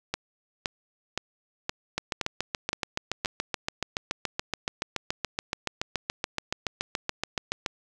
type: two click trains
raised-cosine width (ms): 0.2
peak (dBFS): -10 / -10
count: 41 / 7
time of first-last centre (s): 1.98-7.662 / 0.14-3.249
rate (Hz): 7.04 / 1.93
effects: none